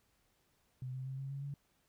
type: tone with pitch steps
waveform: sine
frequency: 127.8 / 130.41 / 133.07 / 135.79 / 138.56 / 141.39 Hz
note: C3 / C3 / C3 / C#3 / C#3 / C#3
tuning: -40 / -5 / +30 / -35 / 0 / +35 cents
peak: -39 dBFS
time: 0.82-1.54 s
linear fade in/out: 2 ms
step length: 120 ms
effects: pink hiss -75 dBFS RMS until 1.88 s